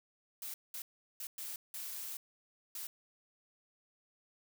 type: noise bursts at uneven times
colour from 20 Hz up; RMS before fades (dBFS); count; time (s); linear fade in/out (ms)
blue; -43; 6; 0.42-0.54 / 0.74-0.82 / 1.2-1.27 / 1.38-1.56 / 1.74-2.17 / 2.75-2.87; 2
effects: none